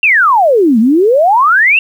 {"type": "exponential two-way sweep", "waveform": "sine", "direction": "down then up", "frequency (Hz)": [2794, 211.1, 2794], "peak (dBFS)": -5, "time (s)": [0.03, 1.79], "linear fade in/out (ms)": 2, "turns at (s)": 0.79, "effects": ["7-bit"]}